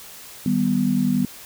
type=chord; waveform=sine; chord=Eb augmented; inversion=none; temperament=equal; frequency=155.56 / 196 / 246.9 Hz; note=Eb3 / G3 / B3; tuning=0 / 0 / 0 cents; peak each=-26 / -21 / -20 dBFS; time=0.46-1.25 s; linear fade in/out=2 ms; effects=white hiss -41 dBFS RMS until 1.45 s